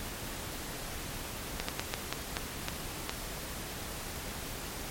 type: slowing click train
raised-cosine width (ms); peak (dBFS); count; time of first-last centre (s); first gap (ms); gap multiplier
0.2; -13; 8; 1.6-3.095; 85; 1.3
effects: pink hiss -40 dBFS RMS until 4.9 s + MP3 64 kbps